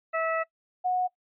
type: tone pair in turn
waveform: 20% pulse / sine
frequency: 651 / 731.4 Hz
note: E5 / F#5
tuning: -22 / -20 cents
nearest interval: major second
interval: 202 cents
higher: second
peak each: -20 / -23 dBFS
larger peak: first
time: 0.13-0.44 / 0.84-1.08 s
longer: first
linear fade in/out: 20 ms
effects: noise-tail reverb RT60 0.1 s tail -21 dB re dry + resampled to 8000 Hz